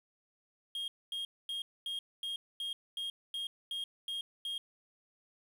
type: tone bursts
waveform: triangle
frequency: 3244 Hz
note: G#7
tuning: 41 cents flat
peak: -34 dBFS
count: 11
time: 0.75-4.58 s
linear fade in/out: 2 ms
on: 130 ms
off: 240 ms
effects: 10-bit